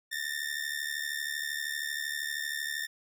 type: ring-modulated tone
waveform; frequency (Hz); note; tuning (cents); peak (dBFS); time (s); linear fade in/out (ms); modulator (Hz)
sawtooth; 1805; A6; +44; -26; 0.11-2.87; 20; 36.4
effects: none